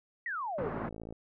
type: exponential sweep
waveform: sine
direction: down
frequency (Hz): 1979 to 390.4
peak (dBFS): -33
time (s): 0.26-0.69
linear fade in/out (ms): 2
type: band-pass noise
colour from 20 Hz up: pink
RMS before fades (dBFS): -38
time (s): 0.58-0.89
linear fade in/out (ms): 5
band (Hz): 120 to 1500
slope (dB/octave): 24
type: click train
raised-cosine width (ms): 2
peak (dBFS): -30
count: 29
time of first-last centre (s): 0.62-1.125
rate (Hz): 55.4
effects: none